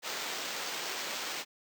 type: noise with sample-and-hold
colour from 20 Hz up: violet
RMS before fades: -37 dBFS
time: 0.02-1.45 s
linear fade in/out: 50 ms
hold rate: 11025 Hz
effects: high-pass 300 Hz 12 dB/octave

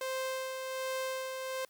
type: tone with tremolo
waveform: sawtooth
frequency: 523 Hz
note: C5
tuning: 1 cent flat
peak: -29 dBFS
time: 0.01-1.65 s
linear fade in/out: 2 ms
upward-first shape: sine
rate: 1.3 Hz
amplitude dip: 40%
effects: white hiss -67 dBFS RMS until 1.69 s

